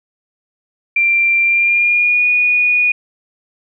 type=tone with pitch glide; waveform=sine; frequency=2366 to 2458 Hz; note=D7 to D#7; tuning=+12 to -22 cents; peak=-10 dBFS; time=0.96-2.92 s; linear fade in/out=5 ms; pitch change=+66 cents; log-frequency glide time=1.41-2.26 s; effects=none